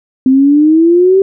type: exponential sweep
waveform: sine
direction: up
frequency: 257.5 to 392 Hz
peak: -4 dBFS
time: 0.26-1.22 s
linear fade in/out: 2 ms
effects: none